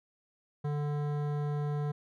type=tone with hard clipping; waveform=sine; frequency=146.83 Hz; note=D3; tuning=in tune; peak=-32 dBFS; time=0.64-1.92 s; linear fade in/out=10 ms; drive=15 dB; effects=none